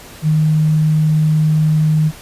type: tone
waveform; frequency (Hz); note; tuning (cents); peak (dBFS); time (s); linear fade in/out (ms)
sine; 155; D#3; -6; -10; 0.22-2.12; 50
effects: pink hiss -37 dBFS RMS until 2.21 s + resampled to 32000 Hz